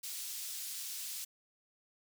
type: high-pass noise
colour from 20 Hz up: pink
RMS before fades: -42 dBFS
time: 0.03-1.25 s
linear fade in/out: 10 ms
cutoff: 4900 Hz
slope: 12 dB/octave
effects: none